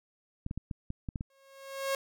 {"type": "clicks", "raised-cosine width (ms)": 5, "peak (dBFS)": -23, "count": 8, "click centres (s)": [0.464, 0.511, 0.576, 0.712, 0.904, 1.088, 1.158, 1.209]}
{"type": "tone with exponential growth", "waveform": "sawtooth", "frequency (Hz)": 544, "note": "C#5", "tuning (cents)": -33, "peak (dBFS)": -23, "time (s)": [1.3, 1.95], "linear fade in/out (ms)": 2, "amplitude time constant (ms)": 140}
{"effects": []}